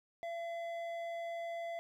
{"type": "tone with hard clipping", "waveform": "sine", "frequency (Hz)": 677, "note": "E5", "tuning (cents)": 46, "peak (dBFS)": -40, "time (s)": [0.23, 1.79], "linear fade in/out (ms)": 0, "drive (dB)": 8, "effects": []}